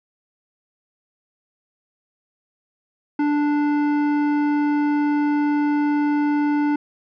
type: tone with hard clipping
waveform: sine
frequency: 293.7 Hz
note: D4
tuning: in tune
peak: -19 dBFS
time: 3.19-6.76 s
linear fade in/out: 5 ms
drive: 12 dB
effects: resampled to 11025 Hz